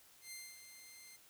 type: tone with ADSR envelope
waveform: 10% pulse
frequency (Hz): 2093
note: C7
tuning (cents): 0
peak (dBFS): -37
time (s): 0.21-1.17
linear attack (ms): 110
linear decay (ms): 240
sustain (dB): -9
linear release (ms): 16
effects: white hiss -64 dBFS RMS until 1.29 s